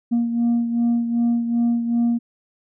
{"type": "beating tone pair", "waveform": "sine", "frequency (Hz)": [235.1, 237.7], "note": ["A#3", "A#3"], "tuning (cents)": [15, 34], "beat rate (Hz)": 2.6, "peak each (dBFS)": [-16, -23], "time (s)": [0.11, 2.19], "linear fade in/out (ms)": 20, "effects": ["tanh soft clip ceiling -14 dBFS"]}